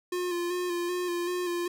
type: tone with vibrato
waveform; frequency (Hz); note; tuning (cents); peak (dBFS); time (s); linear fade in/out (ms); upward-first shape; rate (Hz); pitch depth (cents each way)
square; 353.2; F4; +20; -29; 0.12-1.68; 5; square; 2.6; 26
effects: none